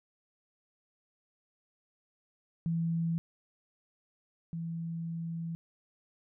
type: tone pair in turn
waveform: sine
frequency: 166.1 / 166.1 Hz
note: E3 / E3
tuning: +13 / +13 cents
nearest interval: unison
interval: 0 cents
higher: neither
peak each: -28 / -34 dBFS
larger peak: first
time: 2.66-3.18 / 4.53-5.55 s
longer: second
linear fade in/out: 0 ms
effects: none